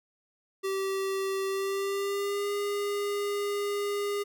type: tone with pitch glide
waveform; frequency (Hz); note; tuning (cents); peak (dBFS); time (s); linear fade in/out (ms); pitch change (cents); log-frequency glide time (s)
square; 387.1 to 407.3; G4 to G#4; -22 to -34; -29; 0.63-4.24; 20; +88; 1.47-2.52
effects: none